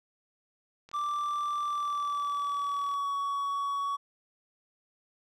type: click train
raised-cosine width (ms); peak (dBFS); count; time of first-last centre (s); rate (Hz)
0.2; -35; 84; 0.89-2.939; 40.5
type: tone with pitch glide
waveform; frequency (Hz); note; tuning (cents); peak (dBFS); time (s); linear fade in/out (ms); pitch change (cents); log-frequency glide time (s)
triangle; 1174.7 to 1124.2; D6 to C#6; 0 to +24; -27; 0.93-3.97; 20; -76; 1.66-3.14
effects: none